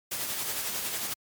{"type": "noise with tremolo", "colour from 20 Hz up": "white", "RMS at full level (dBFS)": -31, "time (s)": [0.11, 1.14], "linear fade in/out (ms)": 10, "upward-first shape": "sine", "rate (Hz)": 11, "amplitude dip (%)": 35, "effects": ["high-pass 80 Hz 12 dB/octave", "MP3 96 kbps"]}